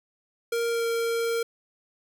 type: tone with pitch glide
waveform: square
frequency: 466.2 to 462.2 Hz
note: A#4 to A#4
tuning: 0 to -15 cents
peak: -25 dBFS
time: 0.52-1.43 s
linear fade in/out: 5 ms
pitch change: -15 cents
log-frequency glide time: 0.69-0.85 s
effects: none